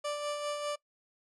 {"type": "tone with tremolo", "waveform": "30% pulse", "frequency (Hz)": 587.3, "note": "D5", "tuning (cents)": 0, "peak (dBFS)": -29, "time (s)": [0.04, 0.76], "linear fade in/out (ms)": 10, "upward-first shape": "sine", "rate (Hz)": 5, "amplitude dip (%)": 40, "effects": ["noise-tail reverb RT60 0.1 s tail -21 dB re dry", "resampled to 24000 Hz"]}